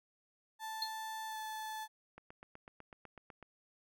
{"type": "tone with pitch glide", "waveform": "35% pulse", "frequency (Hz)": [880, 869.9], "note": ["A5", "A5"], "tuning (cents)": [0, -20], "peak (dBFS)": -39, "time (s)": [0.59, 1.88], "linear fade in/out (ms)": 50, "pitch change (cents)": -20, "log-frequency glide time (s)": [1.28, 1.37]}
{"type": "tone with exponential decay", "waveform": "triangle", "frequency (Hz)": 4265, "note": "C8", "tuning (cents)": 32, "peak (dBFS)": -30, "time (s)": [0.82, 0.94], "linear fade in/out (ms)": 2, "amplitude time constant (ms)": 24}
{"type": "click train", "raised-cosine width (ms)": 0.5, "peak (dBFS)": -36, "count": 11, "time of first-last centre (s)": [2.18, 3.427], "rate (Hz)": 8.02}
{"effects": []}